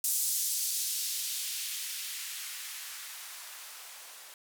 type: noise with band-pass filter sweep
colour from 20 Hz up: violet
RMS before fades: -36 dBFS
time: 0.04-4.34 s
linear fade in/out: 2 ms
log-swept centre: 7400 to 610 Hz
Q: 0.95
effects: none